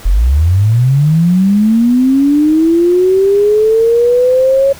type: linear sweep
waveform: sine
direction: up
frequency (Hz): 38.89 to 554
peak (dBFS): -6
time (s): 0.05-4.73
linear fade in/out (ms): 10
effects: pink hiss -34 dBFS RMS until 4.79 s